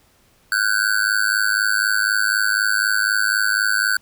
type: tone with amplitude modulation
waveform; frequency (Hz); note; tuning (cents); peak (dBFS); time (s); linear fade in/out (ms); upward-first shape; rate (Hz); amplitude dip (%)
square; 1509; F#6; +34; -13; 0.52-3.97; 2; sine; 104; 95
effects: pink hiss -57 dBFS RMS until 4.01 s